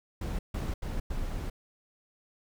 brown noise bursts at uneven times, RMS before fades -33 dBFS, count 4, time 0.21-0.39 / 0.54-0.74 / 0.82-1 / 1.1-1.5 s, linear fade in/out 5 ms, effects none

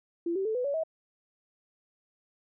sine tone with pitch steps, 340 / 386.1 / 438.4 / 497.8 / 565.2 / 641.8 Hz, F4 / G4 / A4 / B4 / C#5 / E5, -46 / -26 / -6 / +14 / +34 / -46 cents, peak -27 dBFS, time 0.26-0.836 s, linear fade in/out 5 ms, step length 96 ms, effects none

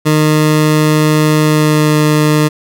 20% pulse tone with pitch glide, 153.6 to 151.92 Hz, D#3 to D#3, -22 to -41 cents, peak -3 dBFS, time 0.05-2.49 s, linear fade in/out 20 ms, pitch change -19 cents, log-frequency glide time 1.43-1.97 s, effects none

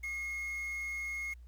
triangle tone with quantisation, 2157 Hz, C#7, 48 cents flat, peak -34 dBFS, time 0.03-1.34 s, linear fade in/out 10 ms, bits 9, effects added 60 Hz sine -49 dBFS peak until 1.47 s + pink hiss -75 dBFS RMS until 1.47 s

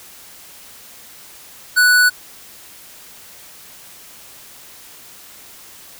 square tone, 1480 Hz, F#6, in tune, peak -10 dBFS, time 1.76-2.1 s, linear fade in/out 20 ms, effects white hiss -41 dBFS RMS until 5.99 s

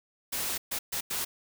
white noise bursts at uneven times, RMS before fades -32 dBFS, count 4, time 0.32-0.58 / 0.71-0.79 / 0.92-1.01 / 1.1-1.25 s, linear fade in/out 10 ms, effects none

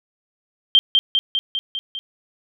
sine tone with echo, 3160 Hz, G7, 13 cents sharp, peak -8 dBFS, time 0.75-0.79 s, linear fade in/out 0 ms, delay 200 ms, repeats 6, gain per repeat -3 dB, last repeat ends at 1.99 s, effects none

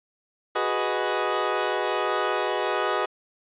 20% pulse chord, G# minor seventh, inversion third, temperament equal, 370 / 415.3 / 493.9 / 622.3 Hz, F#4 / G#4 / B4 / D#5, 0 / 0 / 0 / 0 cents, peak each -24 dBFS, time 0.55-3.06 s, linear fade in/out 10 ms, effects resampled to 8000 Hz + 9-bit

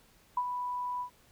sine tone with ADSR envelope, 987.8 Hz, B5, in tune, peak -25 dBFS, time 0.37-1.1 s, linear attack 4 ms, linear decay 56 ms, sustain -7 dB, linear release 91 ms, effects pink hiss -63 dBFS RMS until 1.31 s

